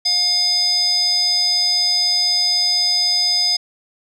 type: tone with band-pass filter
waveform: square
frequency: 714 Hz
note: F5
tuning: 38 cents sharp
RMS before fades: -17 dBFS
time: 0.05-3.57 s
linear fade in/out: 10 ms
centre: 5000 Hz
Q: 8.2
effects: none